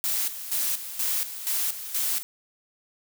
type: noise with tremolo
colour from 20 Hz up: blue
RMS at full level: -26 dBFS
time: 0.04-2.23 s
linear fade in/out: 0 ms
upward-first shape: square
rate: 2.1 Hz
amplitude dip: 70%
effects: none